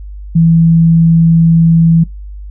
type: tone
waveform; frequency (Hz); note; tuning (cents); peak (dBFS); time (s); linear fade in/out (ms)
sine; 165.3; E3; +5; -4; 0.35-2.04; 10
effects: noise-tail reverb RT60 0.2 s tail -25 dB re dry + added 50 Hz sine -24 dBFS peak until 2.5 s